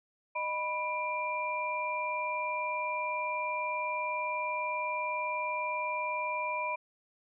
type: tone cluster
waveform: sine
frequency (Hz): 615 / 987 / 2377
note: D#5 / B5 / D7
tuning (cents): -20 / -1 / +20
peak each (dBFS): -38 / -33 / -36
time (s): 0.35-6.76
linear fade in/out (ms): 10
effects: none